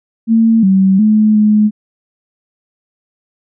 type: tone with pitch steps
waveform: sine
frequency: 225.8 / 191.4 / 214.5 / 211.9 Hz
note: A3 / G3 / A3 / G#3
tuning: +45 / -41 / -44 / +35 cents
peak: -6 dBFS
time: 0.27-1.71 s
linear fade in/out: 50 ms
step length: 360 ms
effects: none